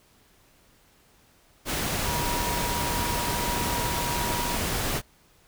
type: tone in noise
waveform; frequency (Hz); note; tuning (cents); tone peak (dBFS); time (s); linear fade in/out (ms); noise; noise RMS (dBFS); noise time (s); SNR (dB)
sine; 958; A#5; +47; -31; 2.04-4.59; 50; pink; -28; 1.65-5.02; -6
effects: pink hiss -60 dBFS RMS until 5.47 s